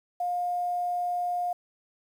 sine tone with quantisation, 710 Hz, F5, 28 cents sharp, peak -26 dBFS, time 0.2-1.53 s, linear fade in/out 5 ms, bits 9, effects none

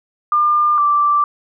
sine tone pair in turn, 1200 / 1171.2 Hz, D6 / D6, +37 / -5 cents, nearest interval unison, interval 42 cents, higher first, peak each -11 dBFS, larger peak neither, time 0.32-0.78 / 0.78-1.24 s, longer neither, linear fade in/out 2 ms, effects none

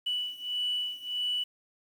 sine beating tone pair, 2960 / 2961.6 Hz, F#7 / F#7, 0 / +1 cents, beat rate 1.6 Hz, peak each -31 / -33 dBFS, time 0.06-1.44 s, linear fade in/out 10 ms, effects tanh soft clip ceiling -23 dBFS + 9-bit

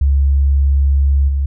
sine tone with level steps, 69.3 Hz, C#2, in tune, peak -9 / -13 dBFS, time 0.01-1.46 s, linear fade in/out 5 ms, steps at 1.28 s, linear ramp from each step 10 ms, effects none

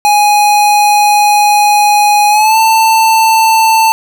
square tone with pitch glide, 830.6 to 890.2 Hz, G#5 to A5, 0 to +20 cents, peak -6 dBFS, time 0.05-3.92 s, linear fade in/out 0 ms, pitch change +120 cents, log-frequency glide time 2.29-2.58 s, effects none

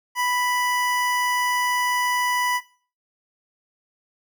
25% pulse tone, 987.8 Hz, B5, in tune, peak -17 dBFS, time 0.15-2.61 s, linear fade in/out 50 ms, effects noise-tail reverb RT60 0.4 s tail -17 dB re dry

